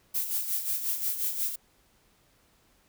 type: noise with tremolo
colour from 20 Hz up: violet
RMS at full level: -28 dBFS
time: 0.14-1.56 s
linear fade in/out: 10 ms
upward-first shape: sine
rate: 5.6 Hz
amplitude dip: 60%
effects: pink hiss -65 dBFS RMS until 2.88 s